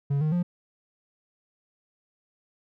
triangle tone with pitch steps, 140.7 / 154.2 / 176 Hz, C#3 / D#3 / F3, +26 / -15 / +14 cents, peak -20 dBFS, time 0.1-0.43 s, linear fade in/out 10 ms, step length 110 ms, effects none

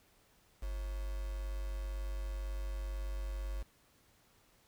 sine tone with quantisation, 49 Hz, G1, in tune, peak -36 dBFS, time 0.62-3.63 s, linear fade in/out 10 ms, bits 8, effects pink hiss -68 dBFS RMS until 4.67 s

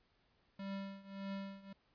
square tone with tremolo, 196 Hz, G3, in tune, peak -40 dBFS, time 0.59-1.73 s, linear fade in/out 5 ms, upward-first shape triangle, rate 1.7 Hz, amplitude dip 90%, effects pink hiss -75 dBFS RMS until 1.94 s + resampled to 11025 Hz

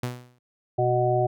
sawtooth tone with exponential decay, 123.47 Hz, B2, in tune, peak -21 dBFS, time 0.03-0.39 s, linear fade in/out 5 ms, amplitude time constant 77 ms
harmonic tone, 123.47 Hz, B2, in tune, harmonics 1 / 3 / 5 / 6, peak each -25 / -25 / -25 / -25 dBFS, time 0.78-1.27 s, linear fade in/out 10 ms
effects none

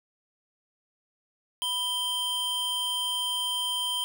square tone pair together, 987.8 / 3136 Hz, B5 / G7, 0 / 0 cents, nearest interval octave + minor sixth, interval 2000 cents, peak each -37 / -28 dBFS, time 1.62-4.04 s, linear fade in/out 0 ms, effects none

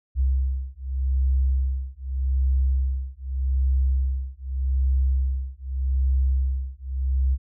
sine beating tone pair, 65.41 / 66.24 Hz, C2 / C2, 0 / +22 cents, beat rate 0.83 Hz, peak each -23 dBFS, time 0.15-7.38 s, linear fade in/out 50 ms, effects none

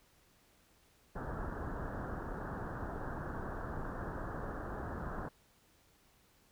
pink low-pass noise, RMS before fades -41 dBFS, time 1.15-5.29 s, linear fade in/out 10 ms, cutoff 1700 Hz, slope 96 dB/octave, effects pink hiss -68 dBFS RMS until 6.51 s

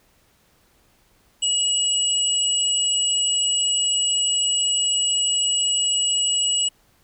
sine tone pair together, 2913 / 7881 Hz, F#7 / B8, -28 / -5 cents, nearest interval octave + perfect fourth, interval 1723 cents, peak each -21 dBFS, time 1.42-6.69 s, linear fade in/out 10 ms, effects pink hiss -60 dBFS RMS until 7.03 s

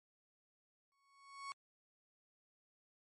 35% pulse tone with exponential growth, 1108.7 Hz, C#6, in tune, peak -40 dBFS, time 0.92-1.52 s, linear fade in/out 0 ms, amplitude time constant 130 ms, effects low-pass 11000 Hz 12 dB/octave + MP3 48 kbps

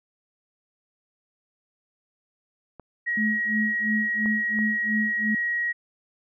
clicks, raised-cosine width 1 ms, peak -28 / -24 / -27 dBFS, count 3, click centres 2.797 / 4.259 / 4.589 s
sine tone, 1900 Hz, A#6, 33 cents sharp, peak -23 dBFS, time 3.06-5.73 s, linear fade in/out 20 ms
sine tone with tremolo, 215.9 Hz, A3, 33 cents flat, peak -22 dBFS, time 3.17-5.35 s, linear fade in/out 5 ms, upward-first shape sine, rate 2.9 Hz, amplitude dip 100%
effects none

